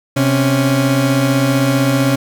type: tone pair together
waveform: 30% pulse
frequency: 130.82 / 277.2 Hz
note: C3 / C#4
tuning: 0 / 0 cents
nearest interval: octave + minor second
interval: 1300 cents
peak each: -12 dBFS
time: 0.16-2.16 s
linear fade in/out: 10 ms
effects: none